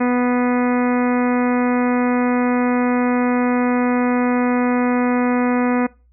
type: harmonic tone with a mistuned harmonic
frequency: 246.8 Hz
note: B3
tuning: 1 cent flat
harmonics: 1 / 2 / 3 / 4 / 5 / 6 / 7 / 8 / 9 / 10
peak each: -16 / -22 / -26 / -28 / -30 / -32 / -33 / -34 / -35 / -36 dBFS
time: 0-5.87 s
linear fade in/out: 10 ms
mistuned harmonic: 9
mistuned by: -60 cents
effects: noise-tail reverb RT60 0.3 s tail -22 dB re dry + added 60 Hz sine -51 dBFS peak until 6.12 s